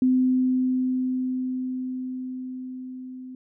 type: tone with level ramp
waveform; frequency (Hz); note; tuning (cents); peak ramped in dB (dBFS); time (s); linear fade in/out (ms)
sine; 256; C4; -38; -16 to -36; 0.02-3.35; 2
effects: none